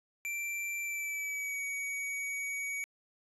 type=tone with pitch glide; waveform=square; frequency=2349 to 2255 Hz; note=D7 to C#7; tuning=0 to +29 cents; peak=-35 dBFS; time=0.25-2.84 s; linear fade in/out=0 ms; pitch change=-71 cents; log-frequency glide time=0.82-1.61 s; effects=resampled to 32000 Hz